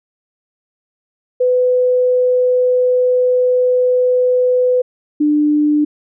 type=tone pair in turn; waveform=sine; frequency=501 / 298.1 Hz; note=B4 / D4; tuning=+25 / +26 cents; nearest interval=major sixth; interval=899 cents; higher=first; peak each=-10 dBFS; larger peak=neither; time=1.4-4.82 / 5.2-5.85 s; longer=first; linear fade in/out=10 ms; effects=none